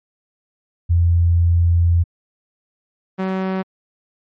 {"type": "tone pair in turn", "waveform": ["sine", "sawtooth"], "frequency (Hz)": [85.5, 189.03], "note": ["F2", "F#3"], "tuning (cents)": [-36, 37], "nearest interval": "octave + major second", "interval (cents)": 1373, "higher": "second", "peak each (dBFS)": [-11, -15], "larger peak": "first", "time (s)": [[0.89, 2.04], [3.18, 3.63]], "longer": "first", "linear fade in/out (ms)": 20, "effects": ["low-pass 2000 Hz 12 dB/octave", "MP3 48 kbps"]}